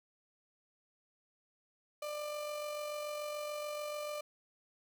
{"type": "tone with amplitude modulation", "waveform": "35% pulse", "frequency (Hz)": 595, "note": "D5", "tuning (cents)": 22, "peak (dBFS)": -35, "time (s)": [2.02, 4.21], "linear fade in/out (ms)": 5, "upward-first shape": "sine", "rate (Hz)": 46.9, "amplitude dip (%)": 35, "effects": []}